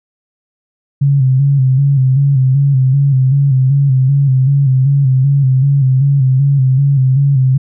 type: tone with vibrato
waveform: sine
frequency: 135.3 Hz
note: C#3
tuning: 42 cents flat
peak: -7 dBFS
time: 1.01-7.58 s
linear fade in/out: 10 ms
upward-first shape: square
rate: 2.6 Hz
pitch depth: 62 cents each way
effects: none